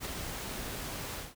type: noise with ADSR envelope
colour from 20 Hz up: pink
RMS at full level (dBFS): -35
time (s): 0-1.35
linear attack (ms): 52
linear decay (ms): 7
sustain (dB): -4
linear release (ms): 180
effects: none